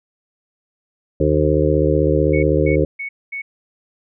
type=harmonic tone; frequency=75.8 Hz; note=D#2; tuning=45 cents flat; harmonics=1 / 2 / 4 / 5 / 6 / 7; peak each=-20 / -20 / -20 / -20 / -20 / -20 dBFS; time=1.2-2.85 s; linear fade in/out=5 ms
type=tone bursts; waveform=sine; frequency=2217 Hz; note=C#7; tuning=in tune; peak=-24 dBFS; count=4; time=2.33-3.42 s; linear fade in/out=10 ms; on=100 ms; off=230 ms
effects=none